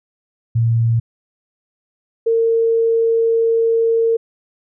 sine tone pair in turn, 115.3 / 456.3 Hz, A#2 / A#4, -19 / -37 cents, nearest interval 2 octaves, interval 2382 cents, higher second, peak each -12 dBFS, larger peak neither, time 0.55-1 / 2.26-4.17 s, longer second, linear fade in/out 10 ms, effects none

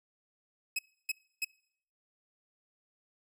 sawtooth tone bursts, 2558 Hz, D#7, 47 cents sharp, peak -27 dBFS, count 3, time 0.76-1.447 s, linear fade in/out 5 ms, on 29 ms, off 300 ms, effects noise-tail reverb RT60 0.7 s tail -26 dB re dry

